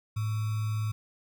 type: tone with sample-and-hold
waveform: sine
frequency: 107.7 Hz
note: A2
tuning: 37 cents flat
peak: -27 dBFS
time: 0.16-0.92 s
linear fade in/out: 10 ms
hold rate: 1225 Hz
effects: none